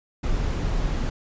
brown noise, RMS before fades -24 dBFS, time 0.23-1.1 s, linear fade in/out 10 ms, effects resampled to 16000 Hz

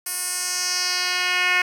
10% pulse tone with band-pass filter sweep, 361.4 Hz, F#4, 41 cents flat, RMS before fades -23 dBFS, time 0.06-1.62 s, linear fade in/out 5 ms, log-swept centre 11000 to 2300 Hz, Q 2.1, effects 7-bit

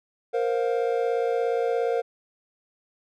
triangle chord, Bb suspended second, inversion none, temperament equal with one note detuned, 466.2 / 523.3 / 708.2 Hz, Bb4 / C5 / F5, 0 / 0 / +24 cents, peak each -22 / -26 / -28 dBFS, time 0.33-2.02 s, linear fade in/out 20 ms, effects none

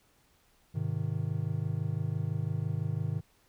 triangle chord, Ab major, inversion none, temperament just, 103.83 / 129.78 / 155.74 Hz, Ab2 / C3 / Eb3, 0 / -14 / +2 cents, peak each -32 dBFS, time 0.74-3.21 s, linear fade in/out 20 ms, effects pink hiss -67 dBFS RMS until 3.48 s

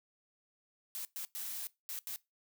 blue noise bursts at uneven times, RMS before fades -41 dBFS, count 5, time 0.95-1.05 / 1.16-1.25 / 1.35-1.67 / 1.89-1.99 / 2.07-2.16 s, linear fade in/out 0 ms, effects noise-tail reverb RT60 0.2 s tail -20 dB re dry

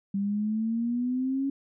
sine exponential sweep, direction up, 196.2 to 277.2 Hz, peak -25 dBFS, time 0.14-1.5 s, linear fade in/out 5 ms, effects none

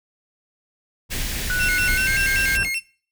brown noise with tremolo, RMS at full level -27 dBFS, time 1.09-2.7 s, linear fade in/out 50 ms, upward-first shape sine, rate 4 Hz, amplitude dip 25%
pink high-pass noise, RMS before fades -30 dBFS, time 1.1-2.58 s, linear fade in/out 20 ms, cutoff 1600 Hz, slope 48 dB/octave
sine tone with pitch glide, 1479 to 1585.2 Hz, F#6 to G6, -1 to +19 cents, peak -21 dBFS, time 1.5-2.63 s, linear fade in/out 0 ms, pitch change +120 cents, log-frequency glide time 1.9-2.14 s
40% pulse tone with vibrato, 2409 Hz, D7, 43 cents sharp, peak -22 dBFS, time 1.59-2.8 s, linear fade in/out 20 ms, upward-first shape square, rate 5.2 Hz, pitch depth 200 cents each way
effects noise-tail reverb RT60 0.4 s tail -18 dB re dry

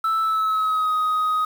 sine tone with pitch glide, 1318.5 to 1254.6 Hz, E6 to D#6, 0 to +14 cents, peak -16 dBFS, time 0.04-1.45 s, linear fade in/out 5 ms, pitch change -86 cents, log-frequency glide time 0.22-0.93 s, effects tanh soft clip ceiling -17 dBFS + 7-bit

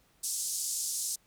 white band-pass noise, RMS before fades -34 dBFS, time 0.23-1.16 s, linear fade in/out 10 ms, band 5400 to 9900 Hz, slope 24 dB/octave, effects pink hiss -67 dBFS RMS until 1.26 s

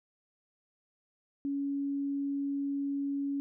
sine tone, 280.1 Hz, C#4, 18 cents sharp, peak -30 dBFS, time 1.45-3.4 s, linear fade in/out 0 ms, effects none

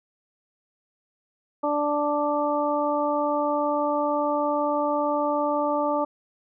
harmonic tone, 293.7 Hz, D4, in tune, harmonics 1 / 2 / 3 / 4, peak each -28 / -25 / -27 / -29 dBFS, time 1.63-6.05 s, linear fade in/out 10 ms, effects none

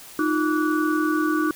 sine tone cluster, 309 / 349.3 / 1152 / 1474 Hz, D#4 / F4 / D6 / F#6, -12 / 0 / -34 / -7 cents, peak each -21 / -27 / -27 / -28 dBFS, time 0.19-1.51 s, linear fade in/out 2 ms, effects white hiss -43 dBFS RMS until 1.55 s

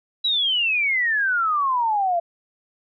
sine exponential sweep, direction down, 3951 to 669 Hz, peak -18 dBFS, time 0.24-2.2 s, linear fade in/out 10 ms, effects none

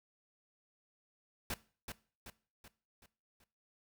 pink noise with echo, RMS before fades -38 dBFS, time 1.5-1.54 s, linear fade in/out 2 ms, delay 380 ms, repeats 5, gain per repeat -6 dB, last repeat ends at 3.44 s, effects noise-tail reverb RT60 0.4 s tail -19 dB re dry

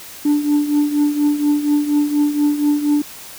sine tone with tremolo, 293.7 Hz, D4, in tune, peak -8 dBFS, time 0.25-3.02 s, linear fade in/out 5 ms, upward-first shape triangle, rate 4.2 Hz, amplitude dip 80%, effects tanh soft clip ceiling -10 dBFS + white hiss -36 dBFS RMS until 3.38 s

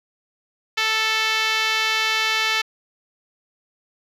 5% pulse tone with band-pass filter, 440 Hz, A4, in tune, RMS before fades -21 dBFS, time 0.77-2.62 s, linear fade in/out 10 ms, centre 2200 Hz, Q 0.81, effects none

